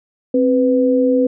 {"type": "tone pair together", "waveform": "sine", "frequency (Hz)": [263.7, 497.8], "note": ["C4", "B4"], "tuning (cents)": [14, 14], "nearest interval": "major seventh", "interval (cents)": 1100, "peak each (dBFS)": -14, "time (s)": [0.34, 1.27], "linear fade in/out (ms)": 5, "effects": []}